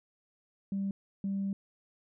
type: tone bursts at uneven times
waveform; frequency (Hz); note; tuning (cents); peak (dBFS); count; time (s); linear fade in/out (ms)
sine; 196.5; G3; +4; -29; 2; 0.72-0.91 / 1.24-1.53; 2
effects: tanh soft clip ceiling -26 dBFS